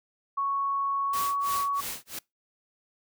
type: tone with pitch glide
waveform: sine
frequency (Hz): 1108.7 to 1122.9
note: C#6 to C#6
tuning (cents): 0 to +22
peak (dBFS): -25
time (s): 0.37-1.81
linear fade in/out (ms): 10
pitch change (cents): +22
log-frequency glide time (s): 1.06-1.22
type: noise with tremolo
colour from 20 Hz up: white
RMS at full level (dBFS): -34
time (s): 1.13-2.19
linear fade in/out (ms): 5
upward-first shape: sine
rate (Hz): 3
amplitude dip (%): 100
effects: noise-tail reverb RT60 0.2 s tail -25 dB re dry